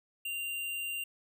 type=tone; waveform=square; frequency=2781 Hz; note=F7; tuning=8 cents flat; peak=-35 dBFS; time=0.25-1.04 s; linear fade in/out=5 ms; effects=none